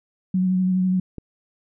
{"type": "tone with vibrato", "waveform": "sine", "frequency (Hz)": 185, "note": "F#3", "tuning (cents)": 0, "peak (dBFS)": -17, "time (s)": [0.34, 1], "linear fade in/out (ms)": 5, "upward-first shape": "sine", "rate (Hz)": 12, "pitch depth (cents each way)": 21}
{"type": "click", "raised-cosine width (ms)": 3, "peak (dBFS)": -20, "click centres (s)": 1.183}
{"effects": []}